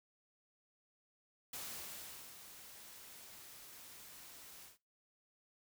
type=noise with ADSR envelope; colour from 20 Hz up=white; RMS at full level=-45 dBFS; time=1.53-4.78 s; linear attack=5 ms; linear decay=800 ms; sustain=-10 dB; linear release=140 ms; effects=noise-tail reverb RT60 0.3 s tail -23 dB re dry